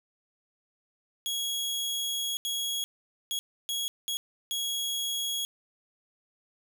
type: tone bursts at uneven times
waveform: sawtooth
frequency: 3322 Hz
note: G#7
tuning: in tune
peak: -26 dBFS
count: 6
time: 1.26-2.37 / 2.45-2.84 / 3.31-3.39 / 3.69-3.88 / 4.08-4.17 / 4.51-5.45 s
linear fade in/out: 0 ms
effects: 11-bit